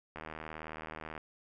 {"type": "click train", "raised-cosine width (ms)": 0.5, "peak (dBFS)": -27, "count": 81, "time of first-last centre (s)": [0.16, 1.178], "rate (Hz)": 78.6, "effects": []}